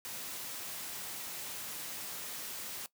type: noise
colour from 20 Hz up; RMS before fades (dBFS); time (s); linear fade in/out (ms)
white; -42; 0.05-2.86; 0
effects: noise-tail reverb RT60 0.1 s tail -19 dB re dry + high-pass 100 Hz 12 dB/octave